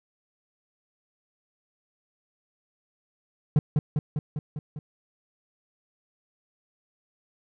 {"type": "tone with echo", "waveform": "triangle", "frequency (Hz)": 149.5, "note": "D3", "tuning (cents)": 31, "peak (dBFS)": -13, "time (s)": [3.56, 3.59], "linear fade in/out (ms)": 2, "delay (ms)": 200, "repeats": 6, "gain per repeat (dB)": -3, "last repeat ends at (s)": 4.79, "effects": []}